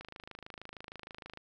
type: click train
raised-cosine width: 0.3 ms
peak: -29 dBFS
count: 37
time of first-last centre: 0.01-1.374 s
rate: 26.4 Hz
effects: none